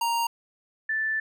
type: tone pair in turn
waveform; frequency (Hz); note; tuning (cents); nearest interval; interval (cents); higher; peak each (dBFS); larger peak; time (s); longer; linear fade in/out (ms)
square / sine; 932.3 / 1759.9; A#5 / A6; 0 / 0; major seventh; 1100; second; -24; neither; 0.01-0.27 / 0.89-1.2; second; 5
effects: none